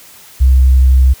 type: tone with vibrato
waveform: sine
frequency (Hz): 65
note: C2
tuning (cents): -11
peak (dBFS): -3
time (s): 0.4-1.14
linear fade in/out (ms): 20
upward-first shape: triangle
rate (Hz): 12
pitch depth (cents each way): 9
effects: tanh soft clip ceiling -1 dBFS + white hiss -39 dBFS RMS until 1.2 s